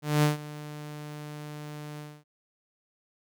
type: tone with ADSR envelope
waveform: sawtooth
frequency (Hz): 149.4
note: D3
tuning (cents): +30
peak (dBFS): -15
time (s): 0.02-2.24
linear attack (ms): 210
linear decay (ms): 140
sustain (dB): -19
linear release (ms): 250
effects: none